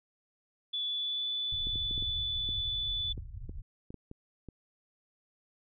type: tone with pitch glide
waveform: sine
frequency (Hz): 3449 to 3479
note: A7 to A7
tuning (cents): -35 to -20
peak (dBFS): -31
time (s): 0.73-3.13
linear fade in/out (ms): 10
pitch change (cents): +15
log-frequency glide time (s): 0.93-1.27
type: low-pass noise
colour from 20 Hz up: pink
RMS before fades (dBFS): -41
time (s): 1.52-3.62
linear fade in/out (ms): 5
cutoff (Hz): 120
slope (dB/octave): 48
type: clicks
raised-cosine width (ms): 3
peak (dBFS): -31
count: 12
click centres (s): 1.671 / 1.757 / 1.911 / 1.979 / 2.025 / 2.49 / 3.178 / 3.494 / 3.905 / 3.943 / 4.114 / 4.487
effects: none

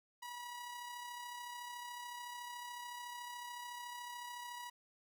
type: tone with amplitude modulation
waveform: sawtooth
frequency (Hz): 969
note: B5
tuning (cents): -33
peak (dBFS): -40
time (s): 0.22-4.7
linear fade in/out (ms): 10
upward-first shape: sine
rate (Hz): 33.8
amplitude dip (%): 35
effects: none

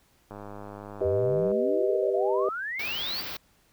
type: click train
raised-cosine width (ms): 1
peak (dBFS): -27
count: 124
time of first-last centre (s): 0.31-1.516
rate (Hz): 102
type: chord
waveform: sine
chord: G augmented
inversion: none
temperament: equal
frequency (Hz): 392 / 493.9 / 622.3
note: G4 / B4 / D#5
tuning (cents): 0 / 0 / 0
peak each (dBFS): -26 / -28 / -28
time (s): 1.01-2.49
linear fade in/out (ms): 2
type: exponential sweep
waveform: sine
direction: up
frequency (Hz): 83 to 4846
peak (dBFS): -30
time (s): 1.04-3.22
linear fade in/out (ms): 20
type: band-stop noise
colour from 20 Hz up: white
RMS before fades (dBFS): -36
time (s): 2.79-3.37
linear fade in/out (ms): 5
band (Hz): 5200 to 16000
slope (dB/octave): 48
effects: pink hiss -64 dBFS RMS until 3.72 s

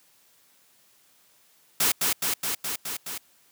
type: noise with echo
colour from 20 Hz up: white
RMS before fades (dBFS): -22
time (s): 1.8-1.92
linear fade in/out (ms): 5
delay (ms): 210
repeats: 6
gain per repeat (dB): -2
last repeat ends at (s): 3.18
effects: white hiss -61 dBFS RMS until 3.51 s + high-pass 100 Hz 12 dB/octave

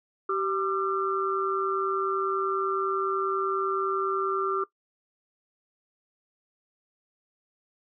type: tone cluster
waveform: sine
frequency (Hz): 386.1 / 1191 / 1355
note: G4 / D6 / E6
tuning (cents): -26 / +24 / +47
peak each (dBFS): -28 / -28 / -31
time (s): 0.29-4.64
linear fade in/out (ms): 5
effects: noise-tail reverb RT60 0.1 s tail -19 dB re dry

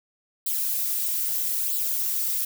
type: noise with flanger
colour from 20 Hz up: violet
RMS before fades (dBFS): -26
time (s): 0.46-2.45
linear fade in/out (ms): 5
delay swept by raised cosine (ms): 0.24 to 5.44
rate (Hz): 0.78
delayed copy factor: +0.7
effects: none

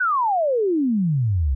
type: exponential sweep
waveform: sine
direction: down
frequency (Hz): 1539 to 62.6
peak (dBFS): -17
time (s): 0-1.55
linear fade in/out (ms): 10
effects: none

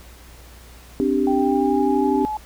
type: chord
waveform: sine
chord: C suspended second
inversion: none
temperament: equal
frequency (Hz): 261.6 / 293.7 / 392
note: C4 / D4 / G4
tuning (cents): 0 / 0 / 0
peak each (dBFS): -21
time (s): 1-2.25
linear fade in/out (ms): 0
type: tone with pitch glide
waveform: sine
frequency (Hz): 784 to 855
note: G5 to A5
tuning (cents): 0 to -50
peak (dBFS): -23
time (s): 1.27-2.37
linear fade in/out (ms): 2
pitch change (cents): +150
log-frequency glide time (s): 1.37-2.19
effects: added 60 Hz sine -43 dBFS peak until 2.45 s + pink hiss -47 dBFS RMS until 2.45 s

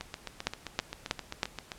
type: two click trains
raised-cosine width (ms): 0.2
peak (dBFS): -19 / -10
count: 14 / 4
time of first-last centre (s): 0.01-1.718 / 0.47-1.432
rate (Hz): 7.61 / 3.12
effects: pink hiss -54 dBFS RMS until 1.78 s + low-pass 11000 Hz 12 dB/octave

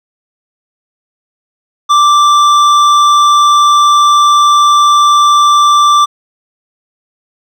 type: tone with hard clipping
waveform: sine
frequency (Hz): 1174.7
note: D6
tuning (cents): 0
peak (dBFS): -6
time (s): 1.89-6.06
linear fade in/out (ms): 20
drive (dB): 10
effects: none

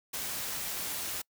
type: noise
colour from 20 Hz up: white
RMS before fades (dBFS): -36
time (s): 0.13-1.22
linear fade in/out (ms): 10
effects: noise-tail reverb RT60 0.1 s tail -26 dB re dry

